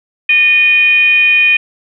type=tone with frequency modulation; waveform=sine; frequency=2462 Hz; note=D#7; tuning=19 cents flat; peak=-6 dBFS; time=0.29-1.57 s; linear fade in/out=5 ms; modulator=640 Hz; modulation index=0.44; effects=none